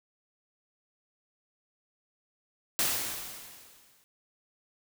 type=noise with exponential decay; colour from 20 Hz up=white; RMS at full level=-26 dBFS; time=2.79-4.04 s; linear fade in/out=0 ms; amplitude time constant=270 ms; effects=none